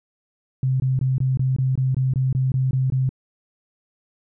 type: tone bursts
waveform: sine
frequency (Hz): 130.81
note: C3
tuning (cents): 0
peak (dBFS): -17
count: 13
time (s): 0.63-3.092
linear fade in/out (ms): 2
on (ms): 170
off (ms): 21
effects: none